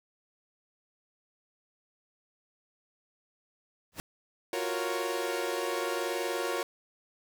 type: noise with exponential growth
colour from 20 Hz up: pink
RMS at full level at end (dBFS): -34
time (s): 3.92-4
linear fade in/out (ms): 0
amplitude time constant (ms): 16
type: chord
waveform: sawtooth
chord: Gb major seventh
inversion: third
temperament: equal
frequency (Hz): 349.2 / 370 / 466.2 / 554.4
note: F4 / Gb4 / Bb4 / Db5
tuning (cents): 0 / 0 / 0 / 0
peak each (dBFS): -32 / -33 / -31 / -32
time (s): 4.53-6.63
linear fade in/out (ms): 2
effects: none